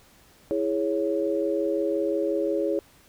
sine chord, C# minor, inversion first, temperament equal, 329.6 / 415.3 / 554.4 Hz, E4 / G#4 / C#5, 0 / 0 / 0 cents, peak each -27 dBFS, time 0.51-2.79 s, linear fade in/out 0 ms, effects pink hiss -56 dBFS RMS until 3.08 s

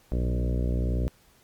harmonic tone with a mistuned harmonic, 61.2 Hz, B1, 15 cents flat, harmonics 1 / 2 / 3 / 4 / 5 / 6 / 7 / 8 / 9 / 10, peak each -25 / -31 / -35 / -37 / -39 / -41 / -42 / -43 / -44 / -45 dBFS, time 0.12-1.08 s, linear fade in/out 0 ms, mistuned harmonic 2, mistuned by -27 cents, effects pink hiss -60 dBFS RMS until 1.43 s + Opus 48 kbps

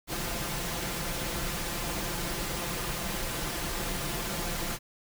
pink noise with comb filter, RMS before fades -33 dBFS, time 0.07-4.79 s, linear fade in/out 50 ms, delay 5.8 ms, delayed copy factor +0.55, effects none

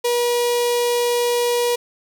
sawtooth tone with notch filter, 481.3 Hz, B4, 45 cents flat, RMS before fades -19 dBFS, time 0.04-1.76 s, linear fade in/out 10 ms, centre 1500 Hz, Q 1.2, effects none

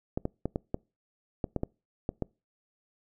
clicks, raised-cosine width 2 ms, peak -16 dBFS, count 10, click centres 0.175 / 0.254 / 0.456 / 0.559 / 0.744 / 1.442 / 1.563 / 1.634 / 2.091 / 2.223 s, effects noise-tail reverb RT60 0.3 s tail -26 dB re dry

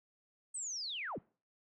sine linear sweep, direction down, 8450 to 49 Hz, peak -38 dBFS, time 0.54-1.19 s, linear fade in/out 10 ms, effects noise-tail reverb RT60 0.4 s tail -24 dB re dry

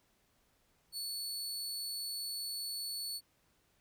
sawtooth tone, 4435 Hz, C#8, in tune, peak -35 dBFS, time 0.92-3.21 s, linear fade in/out 50 ms, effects pink hiss -73 dBFS RMS until 3.8 s

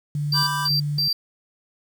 sine tone with tremolo, 146.83 Hz, D3, in tune, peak -22 dBFS, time 0.15-1.08 s, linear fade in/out 2 ms, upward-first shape square, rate 1.8 Hz, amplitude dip 50%
triangle tone bursts, 4699 Hz, D8, in tune, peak -18 dBFS, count 3, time 0.32-1.13 s, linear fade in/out 5 ms, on 150 ms, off 180 ms
square chord, G major, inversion first, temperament equal, 987.8 / 1174.7 / 1568 Hz, B5 / D6 / G6, 0 / 0 / 0 cents, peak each -27 / -30 / -29 dBFS, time 0.33-0.69 s, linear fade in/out 50 ms
effects 8-bit

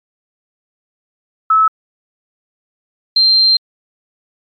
sine tone pair in turn, 1300 / 4156 Hz, E6 / C8, -24 / -12 cents, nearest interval octave + minor sixth, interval 2012 cents, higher second, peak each -7 dBFS, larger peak neither, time 1.5-1.68 / 3.16-3.57 s, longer second, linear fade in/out 5 ms, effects MP3 96 kbps

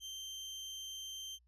30% pulse tone, 3136 Hz, G7, in tune, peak -40 dBFS, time 0-1.39 s, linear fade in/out 50 ms, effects added 60 Hz sine -67 dBFS peak until 1.47 s + resampled to 32000 Hz

